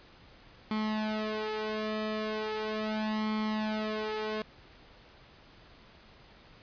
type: tone with flanger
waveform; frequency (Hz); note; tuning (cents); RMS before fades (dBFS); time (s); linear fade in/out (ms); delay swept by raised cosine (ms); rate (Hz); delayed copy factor
sawtooth; 215.6; A3; -35; -33; 0.71-4.42; 2; 0.91 to 3.01; 0.38; +0.85
effects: pink hiss -56 dBFS RMS until 6.62 s + resampled to 11025 Hz